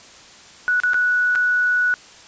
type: tone with dropouts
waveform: sine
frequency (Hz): 1473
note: F#6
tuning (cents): -8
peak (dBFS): -15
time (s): 0.68-1.94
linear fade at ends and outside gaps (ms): 0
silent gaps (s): 0.801-0.835 / 0.934-0.943 / 1.352-1.357
effects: white hiss -44 dBFS RMS until 2.27 s + resampled to 16000 Hz